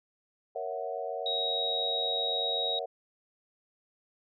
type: chord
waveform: sine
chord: F# dominant seventh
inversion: first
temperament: equal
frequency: 466.2 / 554.4 / 659.3 / 740 Hz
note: A#4 / C#5 / E5 / F#5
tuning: 0 / 0 / 0 / 0 cents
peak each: -38 dBFS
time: 0.55-2.86 s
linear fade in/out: 10 ms
type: tone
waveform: sine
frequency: 3802 Hz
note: A#7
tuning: 33 cents sharp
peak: -29 dBFS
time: 1.26-2.79 s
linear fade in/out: 2 ms
effects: none